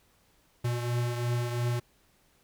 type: beating tone pair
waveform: square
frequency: 120 / 122.9 Hz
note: B2 / B2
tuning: -49 / -8 cents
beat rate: 2.9 Hz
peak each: -29 / -37 dBFS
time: 0.64-1.8 s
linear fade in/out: 10 ms
effects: pink hiss -66 dBFS RMS until 2.43 s